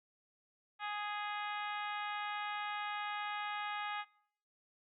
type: harmonic tone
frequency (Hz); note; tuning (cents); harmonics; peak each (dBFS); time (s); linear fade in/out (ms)
415.3; G#4; 0; 2 / 3 / 4 / 5 / 6 / 7 / 8 / 9; -41 / -43 / -45 / -48 / -49 / -53 / -52 / -55; 0.79-4.05; 50
effects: noise-tail reverb RT60 0.7 s tail -25 dB re dry